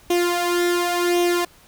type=tone with flanger; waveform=sawtooth; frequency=350.3 Hz; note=F4; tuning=5 cents sharp; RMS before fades=-20 dBFS; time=0.1-1.45 s; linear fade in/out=5 ms; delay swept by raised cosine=0.32 to 2.32 ms; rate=0.91 Hz; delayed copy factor=+0.65; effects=pink hiss -51 dBFS RMS until 1.67 s